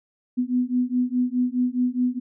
sine beating tone pair, 246.6 / 251.4 Hz, B3 / B3, -2 / +31 cents, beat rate 4.8 Hz, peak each -23 dBFS, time 0.37-2.2 s, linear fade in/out 20 ms, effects none

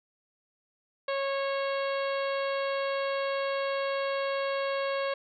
harmonic tone, 549 Hz, C#5, 17 cents flat, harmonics 1 / 2 / 3 / 4 / 5 / 6 / 7 / 8, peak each -29 / -35 / -39 / -41 / -43 / -45 / -46 / -47 dBFS, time 1.08-5.14 s, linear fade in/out 5 ms, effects none

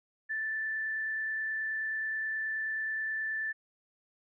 sine tone with frequency modulation, 1760 Hz, A6, in tune, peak -31 dBFS, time 0.29-3.53 s, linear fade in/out 20 ms, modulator 29.4 Hz, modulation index 0.58, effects none

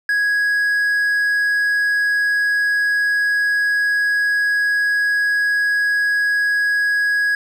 triangle tone, 1661.2 Hz, G#6, in tune, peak -13 dBFS, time 0.09-7.35 s, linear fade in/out 2 ms, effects none

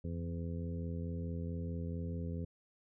harmonic tone with a mistuned harmonic, 84.6 Hz, E2, 45 cents sharp, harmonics 1 / 2 / 3 / 4 / 5 / 6, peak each -39 / -41 / -46 / -56 / -50 / -51 dBFS, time 0.04-2.45 s, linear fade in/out 5 ms, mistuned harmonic 1, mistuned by +44 cents, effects none

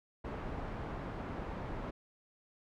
pink low-pass noise, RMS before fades -41 dBFS, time 0.24-1.91 s, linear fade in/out 10 ms, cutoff 1300 Hz, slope 12 dB/octave, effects none

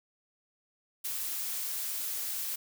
blue noise, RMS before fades -35 dBFS, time 1.04-2.56 s, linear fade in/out 10 ms, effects none

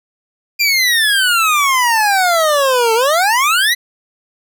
25% pulse exponential two-way sweep, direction down then up, 2411 to 440 to 2030 Hz, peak -7 dBFS, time 0.59-3.75 s, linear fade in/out 20 ms, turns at 2.94 s, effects none

